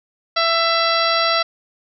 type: harmonic tone with a mistuned harmonic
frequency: 666 Hz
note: E5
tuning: 18 cents sharp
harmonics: 1 / 2 / 3 / 4 / 5 / 6 / 7 / 8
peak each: -21 / -19 / -24 / -28 / -27 / -24 / -24 / -29 dBFS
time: 0.36-1.43 s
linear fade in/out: 10 ms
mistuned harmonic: 8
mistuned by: +59 cents
effects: none